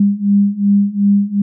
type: beating tone pair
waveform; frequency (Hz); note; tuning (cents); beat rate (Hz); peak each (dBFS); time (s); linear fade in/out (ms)
sine; 200 / 202.7; G3 / G#3; +35 / -42; 2.7; -14 / -12; 0-1.42; 5
effects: none